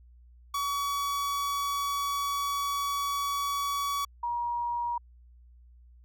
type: tone pair in turn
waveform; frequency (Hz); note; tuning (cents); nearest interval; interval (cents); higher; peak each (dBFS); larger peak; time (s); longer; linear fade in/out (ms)
45% pulse / sine; 1133 / 952.7; C#6 / A#5; +37 / +37; minor third; 300; first; -28; neither; 0.54-4.05 / 4.23-4.98; first; 5
effects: added 60 Hz sine -52 dBFS peak until 6.04 s